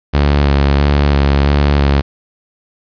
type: tone with vibrato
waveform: sawtooth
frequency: 71 Hz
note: C#2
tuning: 42 cents sharp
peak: -5 dBFS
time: 0.13-2.02 s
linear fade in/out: 20 ms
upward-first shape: square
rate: 1.5 Hz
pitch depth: 22 cents each way
effects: resampled to 11025 Hz + 7-bit